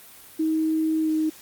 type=tone with pitch glide; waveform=sine; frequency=316.6 to 313 Hz; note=D#4 to D#4; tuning=+30 to +10 cents; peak=-20 dBFS; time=0.39-1.3 s; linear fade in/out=10 ms; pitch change=-20 cents; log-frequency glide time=1-1.11 s; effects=white hiss -47 dBFS RMS until 1.41 s + Opus 32 kbps